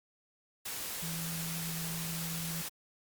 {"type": "tone in noise", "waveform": "sine", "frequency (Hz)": 165.2, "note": "E3", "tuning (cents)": 4, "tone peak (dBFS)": -38, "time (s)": [1.02, 2.62], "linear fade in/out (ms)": 10, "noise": "white", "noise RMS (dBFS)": -39, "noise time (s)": [0.65, 2.69], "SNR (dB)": -2, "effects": ["Opus 48 kbps"]}